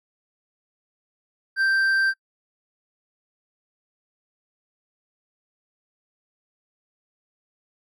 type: tone with hard clipping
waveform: sine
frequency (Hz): 1568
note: G6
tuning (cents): 0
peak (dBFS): -19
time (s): 1.56-2.14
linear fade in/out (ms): 50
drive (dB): 4
effects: noise-tail reverb RT60 0.1 s tail -25 dB re dry